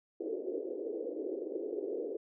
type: band-pass noise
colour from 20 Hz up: white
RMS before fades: -38 dBFS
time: 0.2-2.17 s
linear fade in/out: 5 ms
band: 320 to 480 Hz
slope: 48 dB/octave
effects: none